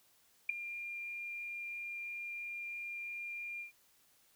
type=tone with ADSR envelope; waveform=sine; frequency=2399 Hz; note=D7; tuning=36 cents sharp; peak=-25 dBFS; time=0.49-3.72 s; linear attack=6 ms; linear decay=6 ms; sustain=-15 dB; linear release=120 ms; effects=white hiss -69 dBFS RMS until 4.35 s